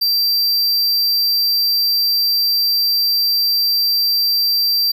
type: tone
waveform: square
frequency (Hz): 4700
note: D8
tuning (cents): +1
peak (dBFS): -14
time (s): 0.01-4.92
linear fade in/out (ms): 10
effects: none